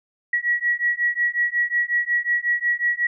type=beating tone pair; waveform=sine; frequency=1919 / 1924.5 Hz; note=A#6 / B6; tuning=+50 / -45 cents; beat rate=5.5 Hz; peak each=-22 dBFS; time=0.33-3.07 s; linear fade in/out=5 ms; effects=none